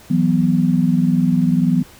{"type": "chord", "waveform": "sine", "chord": "E suspended second", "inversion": "none", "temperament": "equal", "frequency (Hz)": [164.81, 185, 246.9], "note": ["E3", "F#3", "B3"], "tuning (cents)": [0, 0, 0], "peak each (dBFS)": -17, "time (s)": [0.1, 1.83], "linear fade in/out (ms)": 10, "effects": ["pink hiss -44 dBFS RMS until 1.99 s"]}